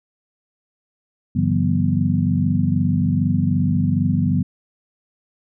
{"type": "tone cluster", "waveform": "sine", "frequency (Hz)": [97.6, 144.3, 168.3, 190.8, 245.4], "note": ["G2", "D3", "E3", "G3", "B3"], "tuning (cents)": [-7, -30, 36, -47, -11], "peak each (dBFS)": -22, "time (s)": [1.35, 4.43], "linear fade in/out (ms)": 10, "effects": []}